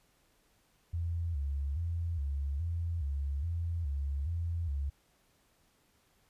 sine tone with vibrato, 77 Hz, D#2, 17 cents flat, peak -31 dBFS, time 0.93-4.9 s, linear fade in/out 10 ms, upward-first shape square, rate 1.2 Hz, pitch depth 160 cents each way, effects pink hiss -70 dBFS RMS until 6.29 s + resampled to 32000 Hz

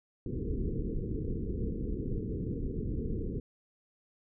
pink low-pass noise, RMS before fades -34 dBFS, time 0.26-3.4 s, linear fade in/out 2 ms, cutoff 470 Hz, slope 96 dB/octave, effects none

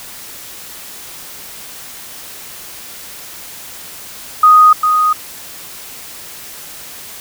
sine tone with echo, 1244.5 Hz, D#6, in tune, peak -3 dBFS, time 4.43-4.73 s, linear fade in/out 5 ms, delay 400 ms, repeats 1, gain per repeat -6 dB, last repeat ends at 5.13 s, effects white hiss -32 dBFS RMS until 7.2 s

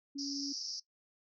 sine tone, 280.3 Hz, C#4, 19 cents sharp, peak -38 dBFS, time 0.15-0.53 s, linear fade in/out 10 ms
pink band-pass noise, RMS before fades -41 dBFS, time 0.18-0.8 s, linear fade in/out 10 ms, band 4800 to 5700 Hz, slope 96 dB/octave
effects noise-tail reverb RT60 0.1 s tail -19 dB re dry

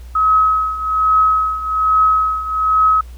sine tone with tremolo, 1278 Hz, D#6, 46 cents sharp, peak -8 dBFS, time 0.15-3.01 s, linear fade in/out 5 ms, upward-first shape triangle, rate 1.2 Hz, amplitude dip 80%, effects added 60 Hz sine -31 dBFS peak until 3.17 s + pink hiss -49 dBFS RMS until 3.17 s

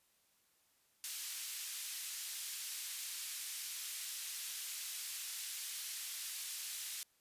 white band-pass noise, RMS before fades -44 dBFS, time 1.04-7.03 s, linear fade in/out 0 ms, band 2400 to 13000 Hz, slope 12 dB/octave, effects white hiss -74 dBFS RMS until 7.2 s + resampled to 32000 Hz

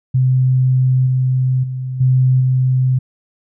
sine tone with level steps, 129 Hz, C3, 24 cents flat, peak -10 / -12 / -20 / -9 / -11 dBFS, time 0.14-2.99 s, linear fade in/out 10 ms, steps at 1.06 / 1.63 / 2 / 2.4 s, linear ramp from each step 10 ms, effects none

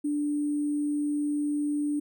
sine tone with sample-and-hold, 293.7 Hz, D4, in tune, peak -25 dBFS, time 0.04-2 s, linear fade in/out 10 ms, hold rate 8820 Hz, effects none

